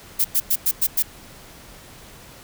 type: noise bursts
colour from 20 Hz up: violet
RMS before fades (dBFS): -18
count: 6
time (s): 0.19-1.026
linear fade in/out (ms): 10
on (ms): 56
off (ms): 100
effects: pink hiss -44 dBFS RMS until 2.43 s